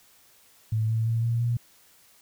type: tone with pitch steps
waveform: sine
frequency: 110 / 112.18 / 114.41 / 116.68 / 118.99 Hz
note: A2 / A2 / A#2 / A#2 / A#2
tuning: 0 / +34 / -32 / +2 / +36 cents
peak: -22 dBFS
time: 0.72-1.57 s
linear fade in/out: 5 ms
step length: 170 ms
effects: white hiss -58 dBFS RMS until 2.21 s